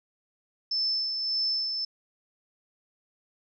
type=tone with tremolo; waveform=sine; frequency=5274 Hz; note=E8; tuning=in tune; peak=-24 dBFS; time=0.71-1.85 s; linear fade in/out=5 ms; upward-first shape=sine; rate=1.7 Hz; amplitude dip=40%; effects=none